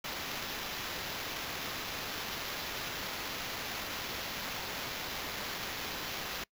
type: noise with sample-and-hold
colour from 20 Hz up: white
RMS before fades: -39 dBFS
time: 0.04-6.44 s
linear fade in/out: 5 ms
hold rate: 8820 Hz
effects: noise-tail reverb RT60 0.1 s tail -24 dB re dry